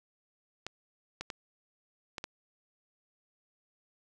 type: clicks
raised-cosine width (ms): 0.2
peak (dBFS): -20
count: 5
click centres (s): 0.666 / 1.21 / 1.302 / 2.182 / 2.241
effects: none